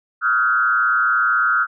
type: tone with frequency modulation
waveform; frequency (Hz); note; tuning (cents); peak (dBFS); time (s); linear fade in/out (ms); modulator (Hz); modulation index
sine; 1394; F6; -4; -14; 0.21-1.67; 50; 118; 1.1
effects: none